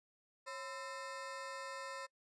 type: ring-modulated tone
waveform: 25% pulse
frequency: 784 Hz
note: G5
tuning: in tune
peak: -37 dBFS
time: 0.46-2.07 s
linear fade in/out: 20 ms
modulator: 239 Hz
effects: noise-tail reverb RT60 0.1 s tail -25 dB re dry + resampled to 22050 Hz